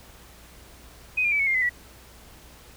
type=tone with pitch steps; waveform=sine; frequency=2505 / 2402 / 2302 / 2207 / 2116 / 2029 / 1945.1 Hz; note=D#7 / D7 / D7 / C#7 / C7 / B6 / B6; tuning=+11 / +38 / -35 / -8 / +19 / +46 / -27 cents; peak=-20 dBFS; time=1.17-1.695 s; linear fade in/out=10 ms; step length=75 ms; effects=added 60 Hz sine -51 dBFS peak until 2.76 s + pink hiss -50 dBFS RMS until 2.76 s